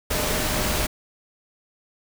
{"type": "tone in noise", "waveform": "sine", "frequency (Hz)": 610, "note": "D#5", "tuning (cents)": -34, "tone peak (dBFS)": -32, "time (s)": [0.1, 0.87], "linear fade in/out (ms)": 10, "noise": "pink", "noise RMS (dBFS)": -24, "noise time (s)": [0.1, 0.87], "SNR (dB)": -11, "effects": []}